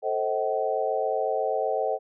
sine chord, A diminished seventh, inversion none, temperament just, 440 / 528 / 633.6 / 760.3 Hz, A4 / C5 / Eb5 / Gb5, 0 / +16 / +31 / +47 cents, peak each -29 dBFS, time 0.02-1.99 s, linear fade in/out 50 ms, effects none

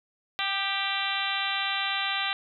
harmonic tone with a mistuned harmonic, 392 Hz, G4, in tune, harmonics 2 / 3 / 4 / 5 / 6 / 7 / 8 / 9 / 10, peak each -35 / -35 / -35 / -35 / -35 / -35 / -35 / -35 / -35 dBFS, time 0.39-2.33 s, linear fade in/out 0 ms, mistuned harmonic 3, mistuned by +27 cents, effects none

